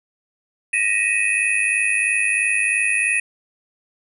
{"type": "tone cluster", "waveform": "sine", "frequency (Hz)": [1866, 1946, 2489, 2592, 9740], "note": ["A#6", "B6", "D#7", "E7", "D#9"], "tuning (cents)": [1, -26, 0, -30, -38], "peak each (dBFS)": [-26, -28, -20, -21, -27], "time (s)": [0.73, 3.2], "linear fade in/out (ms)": 5, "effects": []}